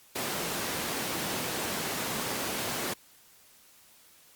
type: high-pass noise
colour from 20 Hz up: pink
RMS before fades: -33 dBFS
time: 0.15-2.94 s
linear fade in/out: 10 ms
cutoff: 180 Hz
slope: 12 dB/octave
effects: white hiss -58 dBFS RMS until 4.35 s + Opus 48 kbps